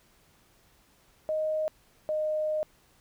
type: tone pair in turn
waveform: sine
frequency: 622.3 / 615.9 Hz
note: D#5 / D#5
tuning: 0 / -18 cents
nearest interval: unison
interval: 18 cents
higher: first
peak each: -26 dBFS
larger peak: neither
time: 1.29-1.68 / 2.09-2.63 s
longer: second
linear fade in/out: 0 ms
effects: pink hiss -63 dBFS RMS until 3 s